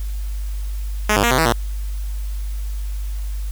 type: tone with pitch steps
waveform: 5% pulse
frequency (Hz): 211.8 / 100.3 / 236.4 / 129 / 161.7 / 117.8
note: G#3 / G2 / A#3 / C3 / E3 / A#2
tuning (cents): +34 / +40 / +24 / -24 / -33 / +19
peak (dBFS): -3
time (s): 1.09-1.528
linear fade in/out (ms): 5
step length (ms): 73
effects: added 50 Hz sine -22 dBFS peak until 3.51 s + white hiss -44 dBFS RMS until 3.51 s